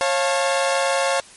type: chord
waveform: sawtooth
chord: Db augmented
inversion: none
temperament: equal with one note detuned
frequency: 545.2 / 698.5 / 880 Hz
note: Db5 / F5 / A5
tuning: -29 / 0 / 0 cents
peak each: -16 / -20 / -22 dBFS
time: 0.01-1.2 s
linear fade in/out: 0 ms
effects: white hiss -45 dBFS RMS until 1.36 s + MP3 48 kbps